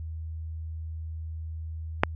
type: click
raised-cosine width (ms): 0.5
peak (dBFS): -3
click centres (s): 2.035
effects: added 80 Hz sine -33 dBFS peak until 2.15 s